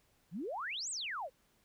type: exponential two-way sweep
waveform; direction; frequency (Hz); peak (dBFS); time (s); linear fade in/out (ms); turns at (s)
sine; up then down; 146.2 to 8490 to 478.4; -37; 0.31-1.3; 50; 0.9
effects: pink hiss -72 dBFS RMS until 1.64 s